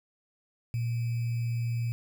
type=tone with sample-and-hold; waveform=sine; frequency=117.7 Hz; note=A#2; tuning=17 cents sharp; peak=-27 dBFS; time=0.74-1.92 s; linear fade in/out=0 ms; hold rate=2450 Hz; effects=none